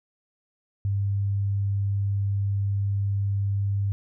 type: tone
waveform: sine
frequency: 99.7 Hz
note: G2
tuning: 30 cents sharp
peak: -22 dBFS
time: 0.85-3.92 s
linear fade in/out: 0 ms
effects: none